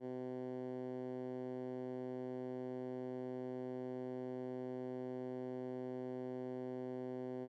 10% pulse tone with band-pass filter, 127.2 Hz, C3, 48 cents flat, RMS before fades -44 dBFS, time 0-7.48 s, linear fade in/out 50 ms, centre 330 Hz, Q 1.5, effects none

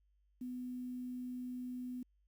sine tone with quantisation, 250 Hz, B3, 21 cents sharp, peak -40 dBFS, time 0.41-2.03 s, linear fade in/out 5 ms, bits 11, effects added 50 Hz sine -70 dBFS peak until 2.27 s

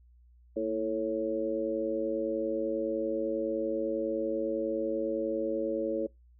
harmonic tone with a mistuned harmonic, 110 Hz, A2, in tune, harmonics 2 / 3 / 4 / 5, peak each -39 / -33 / -34 / -32 dBFS, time 0.56-6.07 s, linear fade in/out 10 ms, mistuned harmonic 2, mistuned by +64 cents, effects noise-tail reverb RT60 0.2 s tail -25 dB re dry + added 60 Hz sine -56 dBFS peak until 6.39 s

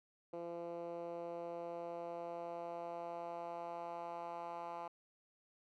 10% pulse tone with band-pass filter sweep, 170.7 Hz, F3, 39 cents flat, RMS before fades -45 dBFS, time 0.33-4.88 s, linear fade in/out 5 ms, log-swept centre 460 to 890 Hz, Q 2.1, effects none

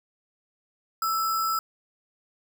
sine tone with sample-and-hold, 1318.5 Hz, E6, in tune, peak -23 dBFS, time 1.02-1.59 s, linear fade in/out 2 ms, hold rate 6300 Hz, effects none

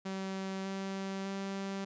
sawtooth tone with pitch steps, 191.8 / 193.58 / 195.38 Hz, G3 / G3 / G3, -37 / -21 / -5 cents, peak -32 dBFS, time 0.05-1.85 s, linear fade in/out 10 ms, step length 600 ms, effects resampled to 16000 Hz

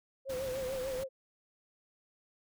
sine tone with vibrato, 523.3 Hz, C5, in tune, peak -34 dBFS, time 0.25-1.09 s, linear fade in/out 50 ms, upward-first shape triangle, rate 6.7 Hz, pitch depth 79 cents each way
pink noise, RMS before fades -45 dBFS, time 0.29-1.04 s, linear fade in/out 10 ms
effects none

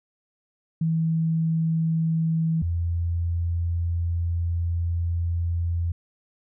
sine tone pair in turn, 162.3 / 85.14 Hz, E3 / F2, -27 / -44 cents, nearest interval major seventh, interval 1117 cents, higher first, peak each -20 / -22 dBFS, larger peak first, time 0.81-2.62 / 2.62-5.92 s, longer second, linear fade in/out 5 ms, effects none

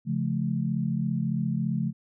sine chord, Db augmented, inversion none, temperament just, 138.59 / 173.24 / 216.5 Hz, Db3 / F3 / A3, 0 / -14 / -28 cents, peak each -29 dBFS, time 0.05-1.93 s, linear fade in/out 50 ms, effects none

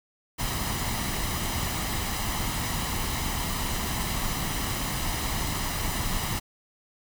pink noise with comb filter, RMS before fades -29 dBFS, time 0.38-6.4 s, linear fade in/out 20 ms, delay 1 ms, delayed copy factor +0.5, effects none

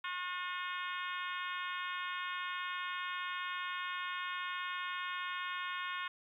harmonic tone, 360.5 Hz, F#4, 45 cents flat, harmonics 3 / 4 / 5 / 6 / 7 / 8 / 9 / 10, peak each -41 / -43 / -45 / -47 / -48 / -49 / -50 / -51 dBFS, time 0.04-6.08 s, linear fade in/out 5 ms, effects 12-bit

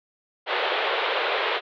pink band-pass noise, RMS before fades -25 dBFS, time 0.46-1.61 s, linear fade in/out 50 ms, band 410 to 3800 Hz, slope 48 dB/octave, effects none

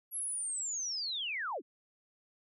sine linear sweep, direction down, 11460 to 204.9 Hz, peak -34 dBFS, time 0.11-1.62 s, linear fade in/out 50 ms, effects none

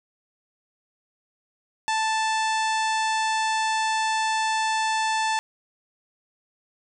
harmonic tone, 880 Hz, A5, in tune, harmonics 1 / 2 / 3 / 4 / 5 / 6 / 7 / 8 / 9 / 10, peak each -23 / -29 / -33 / -35 / -37 / -39 / -40 / -41 / -42 / -43 dBFS, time 1.88-5.39 s, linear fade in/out 0 ms, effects none

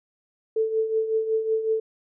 sine tone with tremolo, 442 Hz, A4, 8 cents sharp, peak -18 dBFS, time 0.56-1.8 s, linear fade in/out 5 ms, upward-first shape triangle, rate 5.4 Hz, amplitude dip 70%, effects none

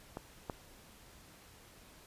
clicks, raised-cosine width 1 ms, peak -26 / -23 dBFS, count 2, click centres 0.171 / 0.498 s, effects pink hiss -58 dBFS RMS until 2.06 s + resampled to 32000 Hz

